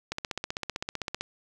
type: click train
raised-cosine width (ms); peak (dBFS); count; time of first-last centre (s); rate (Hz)
0.2; -14; 18; 0.12-1.21; 15.6
effects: none